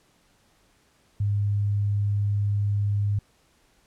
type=tone; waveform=sine; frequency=102.1 Hz; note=G#2; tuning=29 cents flat; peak=-21 dBFS; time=1.2-3.19 s; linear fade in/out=5 ms; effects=pink hiss -63 dBFS RMS until 3.86 s + low-pass 11000 Hz 12 dB/octave

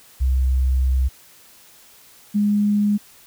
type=tone pair in turn; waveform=sine; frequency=64.9 / 206.5 Hz; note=C2 / G#3; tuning=-13 / -10 cents; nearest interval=octave + minor sixth; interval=2003 cents; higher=second; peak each=-15 dBFS; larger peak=neither; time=0.2-1.09 / 2.34-2.98 s; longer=first; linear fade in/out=20 ms; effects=white hiss -49 dBFS RMS until 3.26 s

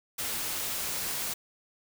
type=noise; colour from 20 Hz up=white; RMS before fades=-33 dBFS; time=0.18-1.34 s; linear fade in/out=10 ms; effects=none

